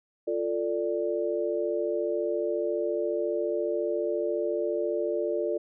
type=chord; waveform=sine; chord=D minor; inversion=first; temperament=equal with one note detuned; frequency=349.2 / 443.6 / 587.3 Hz; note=F4 / A4 / D5; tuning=0 / +14 / 0 cents; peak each=-30 dBFS; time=0.27-5.58 s; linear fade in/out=10 ms; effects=none